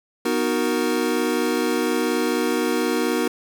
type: chord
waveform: square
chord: B major seventh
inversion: none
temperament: equal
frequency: 246.9 / 311.1 / 370 / 466.2 Hz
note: B3 / D#4 / F#4 / A#4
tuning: 0 / 0 / 0 / 0 cents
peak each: -26 dBFS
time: 0.25-3.28 s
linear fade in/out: 5 ms
effects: none